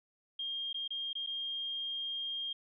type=tone with dropouts; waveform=sine; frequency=3218 Hz; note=G7; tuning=45 cents sharp; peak=-35 dBFS; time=0.39-2.53 s; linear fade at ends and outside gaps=5 ms; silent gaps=0.73-0.743 / 0.878-0.905 / 1.131-1.152 / 1.264-1.271 s; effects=none